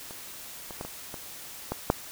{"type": "clicks", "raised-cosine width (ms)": 1, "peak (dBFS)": [-28, -26, -20, -23, -24, -15, -6], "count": 7, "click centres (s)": [0.109, 0.708, 0.811, 0.85, 1.142, 1.72, 1.901], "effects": ["white hiss -43 dBFS RMS until 2.11 s"]}